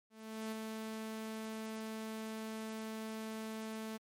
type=tone with ADSR envelope; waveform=sawtooth; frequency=220 Hz; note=A3; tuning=in tune; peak=-34 dBFS; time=0.1-3.98 s; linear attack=420 ms; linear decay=11 ms; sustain=-3 dB; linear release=20 ms; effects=MP3 64 kbps